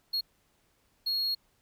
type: tone bursts at uneven times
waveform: triangle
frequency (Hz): 4302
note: C8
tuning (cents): +47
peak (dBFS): -26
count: 2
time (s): 0.13-0.21 / 1.06-1.35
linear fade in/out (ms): 10
effects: pink hiss -70 dBFS RMS until 1.61 s